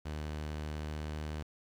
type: tone with pitch glide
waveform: sawtooth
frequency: 76 to 76.48 Hz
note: D#2 to D#2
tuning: -40 to -29 cents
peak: -33 dBFS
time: 0.05-1.43 s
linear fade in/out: 10 ms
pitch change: +11 cents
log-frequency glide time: 0.67-1.32 s
effects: low-pass 7000 Hz 12 dB/octave + 10-bit